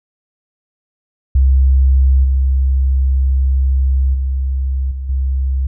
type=tone with level steps; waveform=sine; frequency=66.3 Hz; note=C2; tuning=23 cents sharp; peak=-7 / -10 / -14 / -20 / -13 dBFS; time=1.35-5.67 s; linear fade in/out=5 ms; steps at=2.24 / 4.14 / 4.91 / 5.09 s; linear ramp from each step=5 ms; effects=none